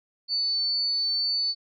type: tone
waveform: sine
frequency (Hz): 4499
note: C#8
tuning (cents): +25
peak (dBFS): -23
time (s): 0.28-1.55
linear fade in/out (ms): 50
effects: none